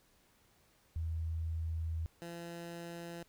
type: tone pair in turn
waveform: sine / 15% pulse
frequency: 81.3 / 170.29 Hz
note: E2 / F3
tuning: -23 / -43 cents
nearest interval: octave + minor second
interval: 1280 cents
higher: second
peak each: -34 / -37 dBFS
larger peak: first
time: 0.96-2.06 / 2.22-3.23 s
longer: first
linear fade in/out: 0 ms
effects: pink hiss -69 dBFS RMS until 3.28 s